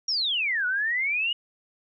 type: exponential two-way sweep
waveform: sine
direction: down then up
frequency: 5710 to 1443 to 2931 Hz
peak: -23 dBFS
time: 0.08-1.33 s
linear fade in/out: 5 ms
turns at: 0.66 s
effects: none